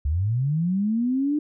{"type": "linear sweep", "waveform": "sine", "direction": "up", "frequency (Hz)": [66.3, 303.3], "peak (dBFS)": -20, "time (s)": [0.05, 1.39], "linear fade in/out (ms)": 5, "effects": []}